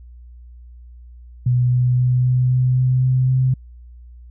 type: tone with pitch steps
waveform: sine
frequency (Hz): 123.9 / 124.69 / 125.48 / 126.28 / 127.09 / 127.9 / 128.71 / 129.54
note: B2 / B2 / B2 / B2 / C3 / C3 / C3 / C3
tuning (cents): +6 / +17 / +28 / +39 / -50 / -39 / -28 / -17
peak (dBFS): -13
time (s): 1.46-3.54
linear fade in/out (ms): 5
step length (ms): 260
effects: added 60 Hz sine -38 dBFS peak until 4.3 s